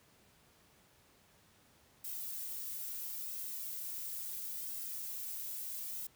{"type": "noise with flanger", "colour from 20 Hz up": "violet", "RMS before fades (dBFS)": -42, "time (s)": [2.04, 6.07], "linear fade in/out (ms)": 5, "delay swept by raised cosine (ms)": [1.7, 2.57], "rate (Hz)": 0.74, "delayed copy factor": -0.65, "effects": ["pink hiss -66 dBFS RMS until 6.15 s", "high-pass 60 Hz 12 dB/octave"]}